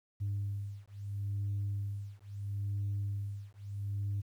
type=beating tone pair; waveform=sine; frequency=100.4 / 101.15 Hz; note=G2 / G#2; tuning=+42 / -45 cents; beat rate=0.75 Hz; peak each=-36 / -36 dBFS; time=0.2-4.22 s; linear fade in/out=20 ms; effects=tanh soft clip ceiling -29 dBFS + 11-bit